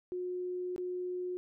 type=tone with dropouts; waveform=sine; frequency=361.5 Hz; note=F#4; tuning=40 cents flat; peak=-34 dBFS; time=0.12-1.37 s; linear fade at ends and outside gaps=0 ms; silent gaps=0.762-0.78 s; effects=none